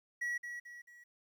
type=tone with echo; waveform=triangle; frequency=1926 Hz; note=B6; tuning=44 cents flat; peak=-32 dBFS; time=0.21-0.38 s; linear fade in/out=10 ms; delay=220 ms; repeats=3; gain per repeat=-7 dB; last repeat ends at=1.04 s; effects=12-bit